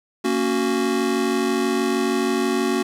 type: chord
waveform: square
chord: F# major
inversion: first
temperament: just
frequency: 231.2 / 277.5 / 370 Hz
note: A#3 / C#4 / F#4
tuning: -14 / +2 / 0 cents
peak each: -25 / -25 / -23 dBFS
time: 0.24-2.83 s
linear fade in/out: 10 ms
effects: low-pass 11000 Hz 12 dB/octave + 8-bit